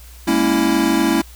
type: chord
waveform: square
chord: A# half-diminished seventh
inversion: third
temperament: equal with one note detuned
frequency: 204.8 / 233.1 / 277.2 / 329.6 Hz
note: G#3 / A#3 / C#4 / E4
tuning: -24 / 0 / 0 / 0 cents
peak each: -23 / -22 / -20 / -18 dBFS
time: 0.27-1.22 s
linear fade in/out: 10 ms
effects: added 60 Hz sine -38 dBFS peak until 1.35 s + white hiss -45 dBFS RMS until 1.35 s